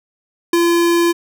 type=tone with ADSR envelope; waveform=square; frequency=341.6 Hz; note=F4; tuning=38 cents flat; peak=-10 dBFS; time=0.53-1.13 s; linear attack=4 ms; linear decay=20 ms; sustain=-2 dB; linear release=22 ms; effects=none